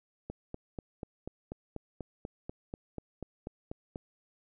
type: click train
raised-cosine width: 2 ms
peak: -25 dBFS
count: 16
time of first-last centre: 0.3-3.959 s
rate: 4.1 Hz
effects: none